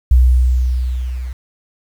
sine tone with level ramp, 62.6 Hz, B1, 24 cents sharp, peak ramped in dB -4 to -22 dBFS, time 0.11-1.33 s, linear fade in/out 5 ms, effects tanh soft clip ceiling 0 dBFS + 7-bit

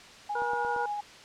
sine tone with tremolo, 828 Hz, G#5, 5 cents flat, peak -29 dBFS, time 0.29-1.01 s, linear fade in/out 10 ms, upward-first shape sine, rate 10 Hz, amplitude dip 30%
harmonic tone, 478.9 Hz, A#4, 47 cents sharp, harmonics 1 / 2 / 3, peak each -34 / -34 / -34 dBFS, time 0.35-0.86 s, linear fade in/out 5 ms
click train, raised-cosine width 1 ms, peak -28 dBFS, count 4, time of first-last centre 0.42-0.763 s, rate 8.75 Hz
effects white hiss -49 dBFS RMS until 1.24 s + low-pass 5000 Hz 12 dB/octave

